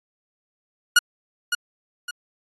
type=tone with echo; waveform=sawtooth; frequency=1442 Hz; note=F#6; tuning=45 cents flat; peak=-7 dBFS; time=0.96-0.99 s; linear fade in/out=5 ms; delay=560 ms; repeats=2; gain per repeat=-9 dB; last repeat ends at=2.11 s; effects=AAC 32 kbps